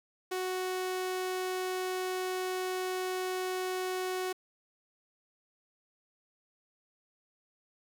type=tone; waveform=sawtooth; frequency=370 Hz; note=F#4; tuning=in tune; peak=-28 dBFS; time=0.31-4.33 s; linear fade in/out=10 ms; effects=10-bit